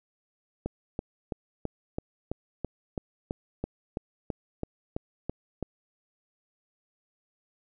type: click train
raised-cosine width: 2 ms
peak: -17 dBFS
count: 16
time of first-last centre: 0.66-5.627 s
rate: 3.02 Hz
effects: none